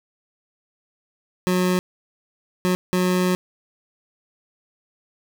25% pulse tone bursts at uneven times, 182.1 Hz, F#3, 27 cents flat, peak -14 dBFS, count 3, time 1.47-1.79 / 2.65-2.75 / 2.93-3.35 s, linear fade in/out 0 ms, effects none

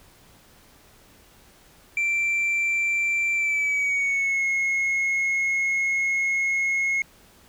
sine tone with pitch glide, 2349 to 2167 Hz, D7 to C#7, 0 to -40 cents, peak -18 dBFS, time 1.97-7.02 s, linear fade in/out 2 ms, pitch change -140 cents, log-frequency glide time 3.34-4.45 s, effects tanh soft clip ceiling -20 dBFS + pink hiss -54 dBFS RMS until 7.48 s

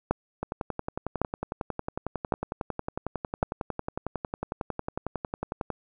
two click trains, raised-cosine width 1 ms, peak -9 / -16 dBFS, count 4 / 59, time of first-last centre 0.11-3.429 / 0.43-5.703 s, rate 0.904 / 11 Hz, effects none

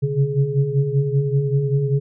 sine tone cluster, 132.7 / 138 / 143.1 / 419.5 Hz, C3 / C#3 / D3 / G#4, +25 / -7 / -45 / +17 cents, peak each -23 / -22 / -20 / -24 dBFS, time 0.02-2 s, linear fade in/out 20 ms, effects none

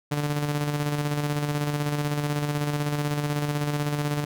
sawtooth tone with tremolo, 146.83 Hz, D3, in tune, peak -19 dBFS, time 0.11-4.25 s, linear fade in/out 10 ms, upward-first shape square, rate 16 Hz, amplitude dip 40%, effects none

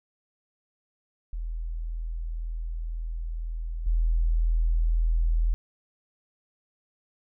sine tone with level steps, 40.99 Hz, E1, 9 cents flat, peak -29 / -20 dBFS, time 1.33-5.54 s, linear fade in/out 0 ms, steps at 3.86 s, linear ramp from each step 10 ms, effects none

